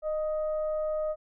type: tone with frequency modulation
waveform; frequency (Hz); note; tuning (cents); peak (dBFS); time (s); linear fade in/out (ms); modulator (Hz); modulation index
sine; 617; D#5; -15; -27; 0.02-1.16; 50; 634; 0.34
effects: none